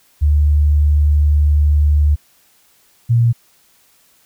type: tone pair in turn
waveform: sine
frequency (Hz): 74 / 117.47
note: D2 / A#2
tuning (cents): +14 / +14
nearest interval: minor sixth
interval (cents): 800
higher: second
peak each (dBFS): -9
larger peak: neither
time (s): 0.21-2.16 / 3.09-3.33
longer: first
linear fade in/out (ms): 20
effects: white hiss -54 dBFS RMS until 4.25 s